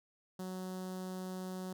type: tone with notch filter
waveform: sawtooth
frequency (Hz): 185.4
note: F#3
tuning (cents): +4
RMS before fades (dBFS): -42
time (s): 0.39-1.73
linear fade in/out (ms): 5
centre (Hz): 2300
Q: 0.88
effects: none